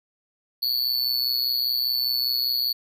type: tone with amplitude modulation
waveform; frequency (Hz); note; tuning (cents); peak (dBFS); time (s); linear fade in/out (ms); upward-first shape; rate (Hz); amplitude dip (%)
square; 4438; C#8; +1; -18; 0.62-2.73; 10; sine; 125; 100
effects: none